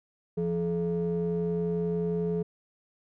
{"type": "ring-modulated tone", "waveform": "triangle", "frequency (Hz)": 127.2, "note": "C3", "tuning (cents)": -48, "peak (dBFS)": -21, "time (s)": [0.37, 2.43], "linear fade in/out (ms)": 10, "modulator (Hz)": 300, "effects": []}